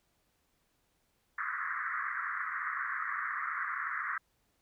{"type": "band-pass noise", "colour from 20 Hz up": "pink", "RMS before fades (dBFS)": -36, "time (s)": [1.38, 4.18], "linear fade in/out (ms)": 5, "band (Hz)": [1100, 2000], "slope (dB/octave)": 96, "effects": ["pink hiss -75 dBFS RMS until 4.61 s"]}